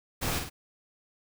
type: noise with echo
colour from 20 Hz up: pink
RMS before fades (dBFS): -31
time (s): 0.21-0.4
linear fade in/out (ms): 20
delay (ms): 50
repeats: 2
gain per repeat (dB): -5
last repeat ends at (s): 0.5
effects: none